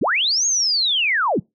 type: linear two-way sweep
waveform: sine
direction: up then down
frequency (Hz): 88.1 to 6645 to 108.3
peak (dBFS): -16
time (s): 0.01-1.4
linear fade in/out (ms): 10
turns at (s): 0.46
effects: noise-tail reverb RT60 0.2 s tail -26 dB re dry